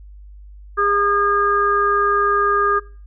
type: harmonic tone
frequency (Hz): 406.4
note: G#4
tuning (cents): -38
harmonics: 1 / 3 / 4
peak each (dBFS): -21 / -16 / -22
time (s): 0.77-2.8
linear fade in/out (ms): 20
effects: noise-tail reverb RT60 0.4 s tail -21 dB re dry + added 50 Hz sine -37 dBFS peak until 3.06 s